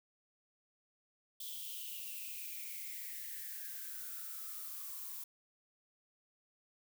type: noise with high-pass filter sweep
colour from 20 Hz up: violet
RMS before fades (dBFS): -45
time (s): 1.4-5.24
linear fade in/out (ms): 5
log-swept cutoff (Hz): 3400 to 1000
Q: 8.5
effects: none